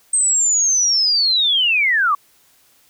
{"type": "linear sweep", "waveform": "sine", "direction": "down", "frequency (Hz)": [8372, 1099], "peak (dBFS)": -13, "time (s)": [0.13, 2.15], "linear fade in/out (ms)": 5, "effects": ["white hiss -55 dBFS RMS until 2.89 s"]}